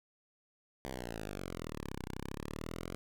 5% pulse exponential two-way sweep, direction down then up, 67.9 to 30.87 to 45.21 Hz, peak -29 dBFS, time 0.85-2.95 s, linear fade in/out 0 ms, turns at 2.05 s, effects none

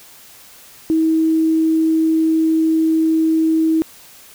sine tone, 320.5 Hz, E4, 49 cents flat, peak -12 dBFS, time 0.9-3.82 s, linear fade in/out 0 ms, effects white hiss -43 dBFS RMS until 4.34 s

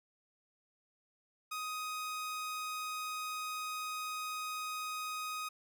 sawtooth tone, 1252 Hz, D#6, 10 cents sharp, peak -34 dBFS, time 1.51-5.49 s, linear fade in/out 10 ms, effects none

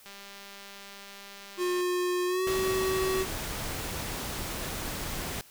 click train, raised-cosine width 0.2 ms, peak -29 dBFS, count 349, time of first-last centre 0.06-1.809 s, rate 199 Hz
square tone with pitch glide, 359 to 377.9 Hz, F4 to F#4, +48 to +37 cents, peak -27 dBFS, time 1.57-3.26 s, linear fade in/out 50 ms, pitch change +89 cents, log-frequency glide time 2.27-2.47 s
pink noise, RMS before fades -35 dBFS, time 2.47-5.41 s, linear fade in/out 0 ms
effects white hiss -55 dBFS RMS until 5.5 s

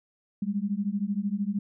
sine beating tone pair, 196 / 209 Hz, G3 / G#3, 0 / +11 cents, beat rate 13 Hz, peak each -29 dBFS, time 0.42-1.59 s, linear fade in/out 5 ms, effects none

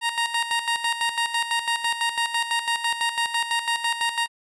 15% pulse tone with tremolo, 932.3 Hz, A#5, in tune, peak -14 dBFS, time 0.01-4.28 s, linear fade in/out 50 ms, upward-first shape square, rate 6 Hz, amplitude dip 65%, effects resampled to 22050 Hz

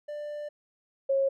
triangle / sine tone pair in turn, 592 / 544.2 Hz, D5 / C#5, +14 / -32 cents, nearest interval minor second, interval 146 cents, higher first, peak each -32 / -22 dBFS, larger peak second, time 0.08-0.49 / 1.09-1.29 s, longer first, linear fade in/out 10 ms, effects none

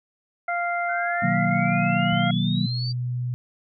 harmonic tone, 696 Hz, F5, 6 cents flat, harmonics 1 / 2 / 3, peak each -25 / -28 / -30 dBFS, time 0.48-2.31 s, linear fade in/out 5 ms
sine exponential sweep, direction up, 1491 to 4699 Hz, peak -30 dBFS, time 0.88-2.93 s, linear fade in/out 20 ms
sine chord, B major seventh, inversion none, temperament equal, 123.47 / 155.56 / 185 / 233.1 Hz, B2 / D#3 / F#3 / A#3, 0 / 0 / 0 / 0 cents, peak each -28 / -26 / -24 / -27 dBFS, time 1.22-2.67 s, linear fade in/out 10 ms
sine tone, 123.47 Hz, B2, in tune, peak -24 dBFS, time 2.13-3.34 s, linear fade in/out 0 ms
effects none

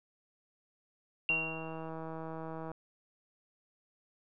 sine tone with exponential decay, 2756 Hz, F7, 24 cents flat, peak -25 dBFS, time 1.29-1.89 s, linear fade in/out 1 ms, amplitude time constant 130 ms
click train, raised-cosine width 1 ms, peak -29 dBFS, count 229, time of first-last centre 1.3-2.716 s, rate 161 Hz
effects none

